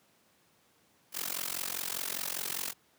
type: noise with amplitude modulation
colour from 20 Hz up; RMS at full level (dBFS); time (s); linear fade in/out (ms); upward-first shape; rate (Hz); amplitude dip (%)
white; -32; 1.12-2.74; 50; sine; 45; 95
effects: pink hiss -67 dBFS RMS until 2.98 s + high-pass 150 Hz 12 dB/octave